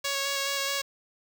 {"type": "tone with vibrato", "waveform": "5% pulse", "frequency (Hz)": 554.4, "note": "C#5", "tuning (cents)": 0, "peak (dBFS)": -16, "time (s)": [0.04, 0.82], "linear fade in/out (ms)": 10, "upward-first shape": "square", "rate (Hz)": 4.7, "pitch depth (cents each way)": 11, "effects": ["8-bit"]}